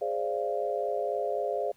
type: chord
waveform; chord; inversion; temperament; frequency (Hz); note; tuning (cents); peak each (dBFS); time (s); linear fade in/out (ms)
sine; D half-diminished seventh; second; equal with one note detuned; 415.3 / 523.3 / 587.3 / 690; Ab4 / C5 / D5 / F5; 0 / 0 / 0 / -21; -33; 0.01-1.72; 10
effects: pink hiss -64 dBFS RMS until 1.76 s